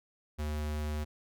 square tone, 75.4 Hz, D2, 46 cents sharp, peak -33 dBFS, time 0.38-1.05 s, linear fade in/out 20 ms, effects none

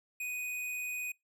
square tone, 2489 Hz, D#7, in tune, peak -36 dBFS, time 0.2-1.12 s, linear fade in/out 5 ms, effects noise-tail reverb RT60 0.2 s tail -26 dB re dry

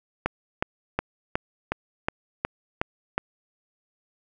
click train, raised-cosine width 0.5 ms, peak -8 dBFS, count 9, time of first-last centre 0.26-3.18 s, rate 2.74 Hz, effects none

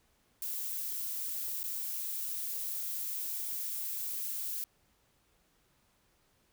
violet noise with dropouts, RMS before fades -37 dBFS, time 0.42-4.64 s, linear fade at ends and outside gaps 1 ms, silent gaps 1.631-1.639 s, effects pink hiss -71 dBFS RMS until 6.52 s

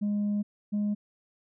sine tone pair in turn, 206.2 / 207.2 Hz, G#3 / G#3, -12 / -4 cents, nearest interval unison, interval 8 cents, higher second, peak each -23 dBFS, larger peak neither, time 0.01-0.43 / 0.72-0.95 s, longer first, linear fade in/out 20 ms, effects tanh soft clip ceiling -24 dBFS

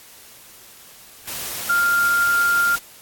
sine tone in noise, 1396.9 Hz, F6, in tune, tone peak -15 dBFS, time 1.69-2.76 s, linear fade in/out 10 ms, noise white, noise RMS -29 dBFS, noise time 1.27-2.79 s, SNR +11 dB, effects white hiss -45 dBFS RMS until 3.01 s + AAC 64 kbps

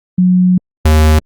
sine / square tone pair in turn, 182 / 77.61 Hz, F#3 / D#2, -28 / -4 cents, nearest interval octave + minor third, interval 1476 cents, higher first, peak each -6 dBFS, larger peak neither, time 0.18-0.58 / 0.85-1.19 s, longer first, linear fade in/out 5 ms, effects Opus 32 kbps

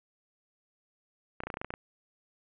clicks, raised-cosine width 0.5 ms, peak -21 dBFS, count 10, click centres 1.404 / 1.436 / 1.47 / 1.502 / 1.541 / 1.571 / 1.615 / 1.646 / 1.705 / 1.739 s, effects resampled to 8000 Hz + 8-bit

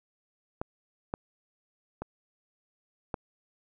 clicks, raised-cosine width 1 ms, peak -18 / -17 / -21 / -17 dBFS, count 4, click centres 0.615 / 1.139 / 2.02 / 3.142 s, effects none

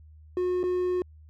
triangle tone with dropouts, 361.9 Hz, F#4, 38 cents flat, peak -22 dBFS, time 0.37-1.02 s, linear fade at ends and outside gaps 1 ms, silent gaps 0.631-0.638 s, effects added 77 Hz sine -48 dBFS peak until 1.29 s

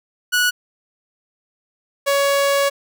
sawtooth tone pair in turn, 1469 / 559.9 Hz, F#6 / C#5, -13 / +17 cents, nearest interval octave + perfect fourth, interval 1670 cents, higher first, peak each -11 dBFS, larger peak neither, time 0.32-0.51 / 2.06-2.7 s, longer second, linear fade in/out 20 ms, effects none

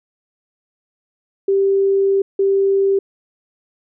sine tone bursts at uneven times, 392 Hz, G4, in tune, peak -12 dBFS, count 2, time 1.48-2.22 / 2.39-2.99 s, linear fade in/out 5 ms, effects none

